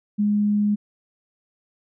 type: tone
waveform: sine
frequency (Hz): 207.4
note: G#3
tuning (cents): -2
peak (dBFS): -17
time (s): 0.18-0.76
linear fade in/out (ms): 20
effects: none